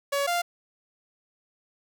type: tone pair in turn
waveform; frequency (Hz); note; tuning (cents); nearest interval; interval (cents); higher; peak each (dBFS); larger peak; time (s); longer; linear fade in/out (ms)
sawtooth; 563 / 696.9; C#5 / F5; +27 / -4; major third; 369; second; -20; neither; 0.12-0.27 / 0.27-0.42; neither; 10
effects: none